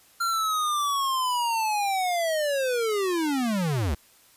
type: linear sweep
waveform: square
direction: down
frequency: 1385 to 62.9 Hz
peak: -24 dBFS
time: 0.2-3.95 s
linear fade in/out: 10 ms
effects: white hiss -57 dBFS RMS until 4.36 s + resampled to 32000 Hz